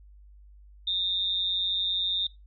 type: tone with amplitude modulation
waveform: sine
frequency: 3665 Hz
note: A#7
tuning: 30 cents flat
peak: -22 dBFS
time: 0.87-2.27 s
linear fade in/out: 5 ms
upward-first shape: sine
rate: 188 Hz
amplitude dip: 65%
effects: noise-tail reverb RT60 0.2 s tail -18 dB re dry + added 50 Hz sine -49 dBFS peak until 2.46 s